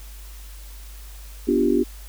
sine chord, G dominant seventh, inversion first, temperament equal, 246.9 / 293.7 / 349.2 / 392 Hz, B3 / D4 / F4 / G4, 0 / 0 / 0 / 0 cents, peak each -22 dBFS, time 1.47-1.84 s, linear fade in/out 20 ms, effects added 50 Hz sine -37 dBFS peak until 2.08 s + white hiss -47 dBFS RMS until 2.08 s

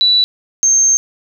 sine tone pair in turn, 3951 / 6361 Hz, B7 / G8, 0 / +24 cents, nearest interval minor sixth, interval 824 cents, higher second, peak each -8 dBFS, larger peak neither, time 0.01-0.24 / 0.63-0.97 s, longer second, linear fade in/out 0 ms, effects 8-bit

